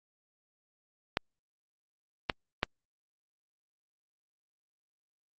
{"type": "clicks", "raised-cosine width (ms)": 0.3, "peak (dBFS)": -10, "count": 3, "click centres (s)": [1.171, 2.298, 2.631], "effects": ["Opus 48 kbps"]}